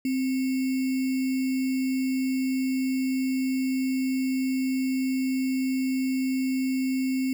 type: tone with sample-and-hold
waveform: sine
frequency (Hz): 261.6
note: C4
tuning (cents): 0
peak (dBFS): -23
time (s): 0.05-7.33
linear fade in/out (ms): 2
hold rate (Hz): 2450
effects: none